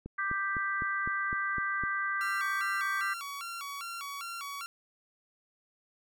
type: click train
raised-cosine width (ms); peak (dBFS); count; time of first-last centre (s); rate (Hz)
3; -27; 8; 0.06-1.837; 3.94
type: chord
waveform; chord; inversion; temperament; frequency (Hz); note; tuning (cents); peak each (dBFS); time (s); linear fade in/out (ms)
sine; G major; second; equal with one note detuned; 1184.9 / 1568 / 1975.5; D6 / G6 / B6; +15 / 0 / 0; -34 / -32 / -37; 0.18-3.14; 10
type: tone with vibrato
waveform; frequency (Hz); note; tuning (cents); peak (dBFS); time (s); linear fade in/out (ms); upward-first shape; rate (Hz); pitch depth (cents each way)
sawtooth; 1244.5; D#6; 0; -34; 2.21-4.66; 0; square; 2.5; 170
effects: none